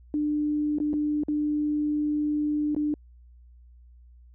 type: tone with dropouts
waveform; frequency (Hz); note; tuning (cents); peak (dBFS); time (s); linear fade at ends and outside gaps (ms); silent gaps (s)
sine; 298.2; D4; +27; -23; 0.14-2.94; 1; 0.785-0.801 / 0.932-0.938 / 1.235-1.284 / 2.748-2.764
effects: added 60 Hz sine -49 dBFS peak until 4.34 s